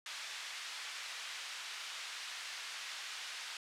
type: band-pass noise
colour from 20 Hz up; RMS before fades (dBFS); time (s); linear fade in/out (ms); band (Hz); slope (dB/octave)
white; -45; 0.06-3.57; 2; 1300 to 4200; 12
effects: low-pass 11000 Hz 12 dB/octave